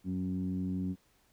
15% pulse tone with low-pass filter, 92.5 Hz, F#2, in tune, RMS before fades -34 dBFS, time 0.04-0.96 s, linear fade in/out 50 ms, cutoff 230 Hz, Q 9.2, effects pink hiss -69 dBFS RMS until 1.32 s

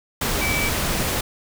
sine tone in noise, 2304 Hz, D7, 34 cents flat, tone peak -23 dBFS, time 0.41-0.69 s, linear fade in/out 5 ms, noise pink, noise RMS -23 dBFS, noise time 0.21-1.21 s, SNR -3 dB, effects none

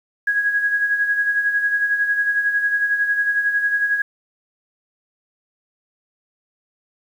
sine tone with tremolo, 1656 Hz, G#6, 5 cents flat, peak -14 dBFS, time 0.27-4.02 s, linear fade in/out 5 ms, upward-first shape sine, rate 11 Hz, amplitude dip 55%, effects 8-bit

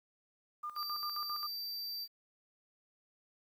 sine tone with tremolo, 1206 Hz, D6, 46 cents sharp, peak -37 dBFS, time 0.63-1.47 s, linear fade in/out 10 ms, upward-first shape square, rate 7.5 Hz, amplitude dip 75%
square tone, 4669 Hz, D8, 11 cents flat, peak -39 dBFS, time 0.75-2.08 s, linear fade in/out 50 ms
effects 11-bit

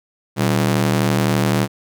sawtooth ring-modulated tone, 155.56 Hz, D#3, in tune, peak -8 dBFS, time 0.36-1.68 s, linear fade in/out 50 ms, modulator 36 Hz, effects none

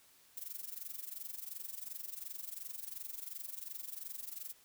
violet noise with amplitude modulation, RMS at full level -42 dBFS, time 0.37-4.53 s, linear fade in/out 2 ms, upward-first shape sine, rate 22.8 Hz, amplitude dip 85%, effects white hiss -65 dBFS RMS until 4.64 s

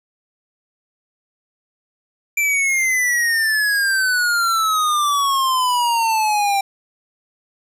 square exponential sweep, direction down, 2355 to 784 Hz, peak -16 dBFS, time 2.37-6.61 s, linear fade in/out 5 ms, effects resampled to 32000 Hz + 8-bit

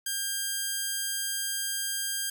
5% pulse tone, 1600 Hz, G6, 35 cents sharp, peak -18 dBFS, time 0.06-2.3 s, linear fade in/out 5 ms, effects none

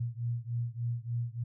sine beating tone pair, 117.1 / 120.5 Hz, A#2 / B2, +8 / -42 cents, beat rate 3.4 Hz, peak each -34 / -35 dBFS, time 0-1.44 s, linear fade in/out 10 ms, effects none

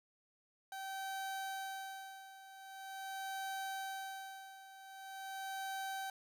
30% pulse tone with tremolo, 773 Hz, G5, 24 cents flat, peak -37 dBFS, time 0.72-6.1 s, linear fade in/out 2 ms, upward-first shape sine, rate 0.44 Hz, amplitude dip 80%, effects none

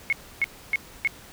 sine tone bursts, 2182 Hz, C#7, 28 cents flat, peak -19 dBFS, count 4, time 0.1-1.074 s, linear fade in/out 0 ms, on 26 ms, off 290 ms, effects pink hiss -47 dBFS RMS until 1.32 s

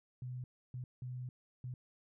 sine tone bursts at uneven times, 125.6 Hz, B2, 30 cents sharp, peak -40 dBFS, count 4, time 0.22-0.44 / 0.74-0.84 / 1.02-1.29 / 1.64-1.74 s, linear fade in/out 2 ms, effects none

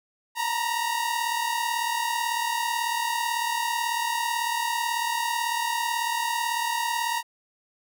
sawtooth tone pair together, 919 / 957.1 Hz, A#5 / A#5, -25 / +45 cents, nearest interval minor second, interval 70 cents, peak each -24 dBFS, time 0.35-7.23 s, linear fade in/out 50 ms, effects none

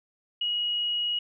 sine tone, 2899 Hz, F#7, 36 cents flat, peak -25 dBFS, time 0.41-1.19 s, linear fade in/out 5 ms, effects none

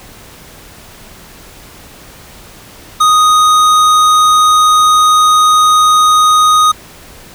triangle tone with hard clipping, 1244.5 Hz, D#6, in tune, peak -7 dBFS, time 3-6.72 s, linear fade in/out 10 ms, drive 18 dB, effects pink hiss -36 dBFS RMS until 7.34 s

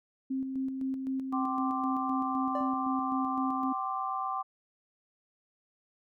sine tone with tremolo, 265 Hz, C4, 22 cents sharp, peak -29 dBFS, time 0.3-3.73 s, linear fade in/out 10 ms, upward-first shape square, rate 3.9 Hz, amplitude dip 40%
sine chord, G suspended fourth, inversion none, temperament equal with one note detuned, 770.5 / 1046.5 / 1174.7 Hz, G5 / C6 / D6, -30 / 0 / 0 cents, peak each -35 / -36 / -34 dBFS, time 1.32-4.43 s, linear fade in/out 20 ms
triangle tone with exponential decay, 587.3 Hz, D5, in tune, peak -29 dBFS, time 2.55-2.87 s, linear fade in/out 1 ms, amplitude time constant 69 ms
effects none

